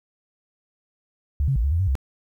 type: tone with pitch steps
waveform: sine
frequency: 71.6 / 135.3 / 55.7 / 70.6 / 83.7 / 95.2 / 66.9 Hz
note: D2 / C#3 / A1 / C#2 / E2 / F#2 / C2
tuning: -43 / -42 / +22 / +32 / +27 / +50 / +39 cents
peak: -18 dBFS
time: 1.4-1.953 s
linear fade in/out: 0 ms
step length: 79 ms
effects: 10-bit